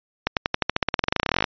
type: accelerating click train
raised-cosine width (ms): 0.3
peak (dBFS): -3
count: 26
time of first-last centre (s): 0.27-1.442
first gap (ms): 98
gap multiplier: 0.93
effects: resampled to 11025 Hz